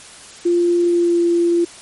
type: tone with pitch glide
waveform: sine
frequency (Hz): 347.1 to 342.9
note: F4 to F4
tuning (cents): -11 to -32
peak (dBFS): -12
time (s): 0.45-1.65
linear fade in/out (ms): 10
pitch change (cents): -21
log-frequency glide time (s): 0.83-1.23
effects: white hiss -39 dBFS RMS until 1.81 s + MP3 48 kbps